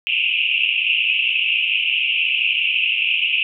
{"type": "band-pass noise", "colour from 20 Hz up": "pink", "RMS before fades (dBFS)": -19, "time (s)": [0.07, 3.43], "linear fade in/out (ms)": 0, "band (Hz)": [2500, 2900], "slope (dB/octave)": 96, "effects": []}